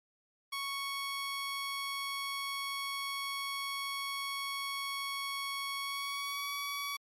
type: tone with pitch glide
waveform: 15% pulse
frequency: 1108.7 to 1132.7 Hz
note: C#6 to C#6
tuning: 0 to +37 cents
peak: -29 dBFS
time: 0.52-6.97 s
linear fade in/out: 10 ms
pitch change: +37 cents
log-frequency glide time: 5.8-6.52 s
effects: MP3 64 kbps